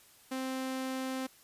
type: tone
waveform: sawtooth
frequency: 261.6 Hz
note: C4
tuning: in tune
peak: -30 dBFS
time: 0.31-1.27 s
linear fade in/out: 10 ms
effects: white hiss -60 dBFS RMS until 1.43 s + resampled to 32000 Hz